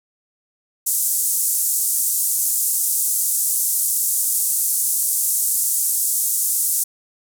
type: band-pass noise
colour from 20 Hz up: white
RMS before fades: -20 dBFS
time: 0.86-6.84 s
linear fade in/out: 10 ms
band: 7400 to 13000 Hz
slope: 24 dB/octave
effects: none